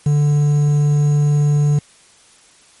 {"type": "tone with quantisation", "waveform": "triangle", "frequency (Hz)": 146.83, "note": "D3", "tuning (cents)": 0, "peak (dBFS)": -9, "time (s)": [0.06, 1.79], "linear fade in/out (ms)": 5, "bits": 6, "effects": ["white hiss -49 dBFS RMS until 2.8 s", "MP3 48 kbps"]}